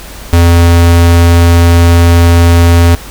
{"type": "tone", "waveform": "square", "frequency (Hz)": 85.3, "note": "F2", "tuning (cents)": -40, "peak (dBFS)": -3, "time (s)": [0.33, 2.95], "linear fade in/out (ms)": 0, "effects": ["added 50 Hz sine -28 dBFS peak until 3.1 s", "pink hiss -29 dBFS RMS until 3.1 s"]}